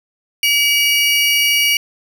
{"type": "tone pair together", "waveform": "35% pulse", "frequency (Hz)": [2290, 2871], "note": ["D7", "F7"], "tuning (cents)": [-44, 47], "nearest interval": "major third", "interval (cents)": 391, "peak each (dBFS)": -13, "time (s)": [0.43, 1.77], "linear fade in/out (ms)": 2, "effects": []}